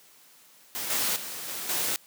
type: noise with level steps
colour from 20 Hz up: white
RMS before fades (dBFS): -33 / -27 / -37 / -35 / -28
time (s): 0.75-1.96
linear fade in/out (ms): 0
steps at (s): 0.9 / 1.16 / 1.48 / 1.69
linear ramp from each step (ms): 2
effects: white hiss -56 dBFS RMS until 2.06 s + high-pass 150 Hz 12 dB/octave